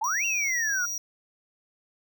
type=exponential two-way sweep; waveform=sine; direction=up then down; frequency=816 to 2786 to 1381 Hz; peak=-25 dBFS; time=0.01-0.86 s; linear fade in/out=10 ms; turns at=0.25 s
type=tone; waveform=square; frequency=5750 Hz; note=F8; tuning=50 cents sharp; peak=-30 dBFS; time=0.04-0.98 s; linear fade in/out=2 ms
effects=none